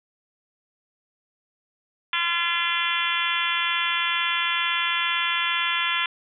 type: harmonic tone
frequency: 342.2 Hz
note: F4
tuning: 35 cents flat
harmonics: 3 / 4 / 5 / 6 / 7 / 8 / 9 / 10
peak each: -30 / -30 / -30 / -30 / -30 / -30 / -30 / -30 dBFS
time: 2.13-6.06 s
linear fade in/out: 2 ms
effects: none